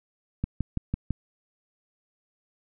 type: click train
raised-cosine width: 5 ms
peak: -14 dBFS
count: 5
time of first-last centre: 0.44-1.107 s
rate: 6 Hz
effects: none